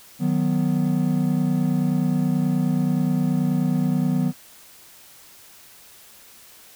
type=chord; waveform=triangle; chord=B major; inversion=first; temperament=equal; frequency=155.56 / 185 / 246.9 Hz; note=D#3 / F#3 / B3; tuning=0 / 0 / 0 cents; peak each=-21 dBFS; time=0.19-4.33 s; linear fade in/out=50 ms; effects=white hiss -48 dBFS RMS until 6.75 s